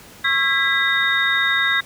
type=tone cluster; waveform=sine; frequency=1096 / 1338 / 1631 / 1982 / 3708 Hz; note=C#6 / E6 / G#6 / B6 / A#7; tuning=-20 / +25 / -32 / +6 / -10 cents; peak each=-28 / -27 / -20 / -20 / -22 dBFS; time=0.24-1.81 s; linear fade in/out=10 ms; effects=pink hiss -43 dBFS RMS until 1.85 s + high-pass 60 Hz 12 dB/octave